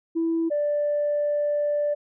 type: tone pair in turn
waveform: sine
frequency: 329.6 / 587.3 Hz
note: E4 / D5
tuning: 0 / 0 cents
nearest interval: minor seventh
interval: 1000 cents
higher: second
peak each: -20 dBFS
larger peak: neither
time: 0.15-0.5 / 0.5-1.95 s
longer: second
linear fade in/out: 20 ms
effects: tanh soft clip ceiling -17 dBFS